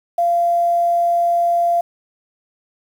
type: tone with quantisation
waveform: sine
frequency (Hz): 690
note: F5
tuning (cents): -21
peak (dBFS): -13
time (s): 0.18-1.81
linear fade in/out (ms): 5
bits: 7
effects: none